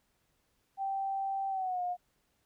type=tone with pitch glide; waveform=sine; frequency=780 to 715.3 Hz; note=G5 to F5; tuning=-9 to +41 cents; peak=-31 dBFS; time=0.77-1.97 s; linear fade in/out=50 ms; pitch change=-150 cents; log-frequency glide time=1.49-1.82 s; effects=pink hiss -75 dBFS RMS until 2.45 s